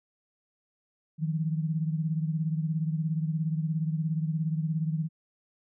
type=beating tone pair; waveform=sine; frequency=156.8 / 173.8 Hz; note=D#3 / F3; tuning=+14 / -8 cents; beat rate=17 Hz; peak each=-27 / -33 dBFS; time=1.18-5.09 s; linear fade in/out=50 ms; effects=none